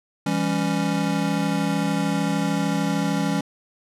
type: chord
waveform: square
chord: C# diminished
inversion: first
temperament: just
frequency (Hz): 166.31 / 199.57 / 277.2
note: E3 / G3 / C#4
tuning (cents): +16 / +31 / 0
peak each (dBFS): -26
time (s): 0.26-3.41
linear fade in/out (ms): 5
effects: low-pass 10000 Hz 12 dB/octave